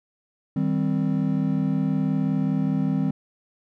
triangle chord, C minor, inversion first, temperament just, 156.98 / 196.22 / 261.6 Hz, Eb3 / G3 / C4, +16 / +2 / 0 cents, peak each -23 dBFS, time 0.56-3.11 s, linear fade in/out 5 ms, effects none

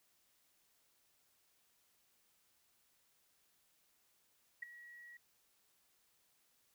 sine tone with ADSR envelope, 1915 Hz, A#6, 46 cents sharp, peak -37 dBFS, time 4.62-5.17 s, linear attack 9 ms, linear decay 7 ms, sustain -16 dB, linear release 3 ms, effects white hiss -75 dBFS RMS until 6.74 s

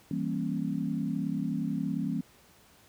sine chord, E diminished seventh, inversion none, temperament equal with one note detuned, 164.81 / 196 / 233.1 / 271.9 Hz, E3 / G3 / Bb3 / Db4, 0 / 0 / 0 / -33 cents, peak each -34 dBFS, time 0.11-2.21 s, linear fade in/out 2 ms, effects pink hiss -59 dBFS RMS until 2.88 s + high-pass 60 Hz 12 dB/octave

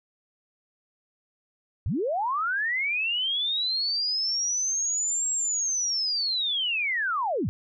sine linear two-way sweep, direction up then down, 64.4 to 7630 to 64.4 Hz, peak -24 dBFS, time 1.86-7.49 s, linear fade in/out 0 ms, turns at 5.32 s, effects none

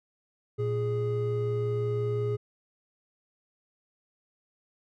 triangle tone pair together, 116.54 / 415.3 Hz, A#2 / G#4, 0 / 0 cents, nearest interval octave + minor seventh, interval 2200 cents, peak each -27 dBFS, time 0.58-2.37 s, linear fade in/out 20 ms, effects none

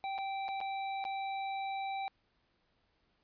square tone with dropouts, 780 Hz, G5, 9 cents flat, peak -36 dBFS, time 0.04-2.08 s, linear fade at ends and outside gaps 0 ms, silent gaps 0.18-0.186 / 0.482-0.488 / 0.604-0.612 / 1.041-1.051 s, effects pink hiss -75 dBFS RMS until 3.23 s + resampled to 11025 Hz

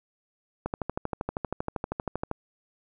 click train, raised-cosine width 1 ms, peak -15 dBFS, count 22, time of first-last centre 0.66-2.314 s, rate 12.7 Hz, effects none

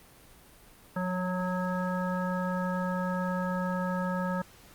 harmonic tone with a mistuned harmonic, 183.2 Hz, F#3, 17 cents flat, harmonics 1 / 3 / 5 / 7 / 9, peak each -30 / -35 / -37 / -38 / -40 dBFS, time 0.96-4.42 s, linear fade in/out 5 ms, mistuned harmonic 1, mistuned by -20 cents, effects pink hiss -55 dBFS RMS until 4.74 s + Opus 32 kbps

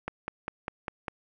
click train, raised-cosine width 0.5 ms, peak -17 dBFS, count 6, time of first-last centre 0.08-1.082 s, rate 4.99 Hz, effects none

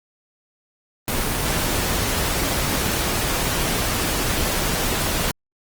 pink noise, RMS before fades -22 dBFS, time 1.08-5.31 s, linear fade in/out 0 ms, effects Opus 24 kbps

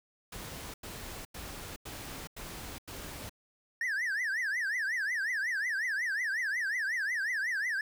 pink noise bursts, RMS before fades -43 dBFS, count 6, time 0.32-3.295 s, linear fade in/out 5 ms, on 420 ms, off 91 ms
triangle tone with vibrato, 1773 Hz, A6, 13 cents sharp, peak -28 dBFS, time 3.81-7.81 s, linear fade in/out 2 ms, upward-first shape triangle, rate 5.5 Hz, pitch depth 270 cents each way
effects none

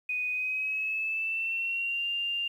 sine tone with pitch glide, 2489 to 2794 Hz, D#7 to F7, 0 to 0 cents, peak -28 dBFS, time 0.09-2.48 s, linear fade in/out 5 ms, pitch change +200 cents, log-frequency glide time 0.3-2.07 s, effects 10-bit

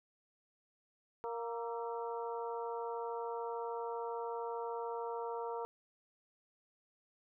harmonic tone with a mistuned harmonic, 233.1 Hz, A#3, in tune, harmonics 2 / 3 / 4 / 5 / 6, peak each -40 / -47 / -42 / -50 / -52 dBFS, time 1.24-5.65 s, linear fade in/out 0 ms, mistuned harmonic 6, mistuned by -73 cents, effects none

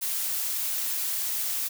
blue noise, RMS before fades -29 dBFS, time 0.01-1.69 s, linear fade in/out 20 ms, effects none

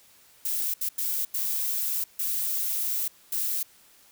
violet noise bursts at uneven times, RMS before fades -28 dBFS, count 6, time 0.45-0.74 / 0.81-0.89 / 0.98-1.25 / 1.34-2.04 / 2.19-3.08 / 3.32-3.63 s, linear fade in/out 5 ms, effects white hiss -57 dBFS RMS until 4.11 s

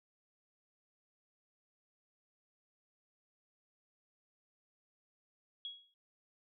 sine tone with exponential decay, 3322 Hz, G#7, in tune, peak -38 dBFS, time 5.65-5.94 s, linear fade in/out 1 ms, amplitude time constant 63 ms, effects none

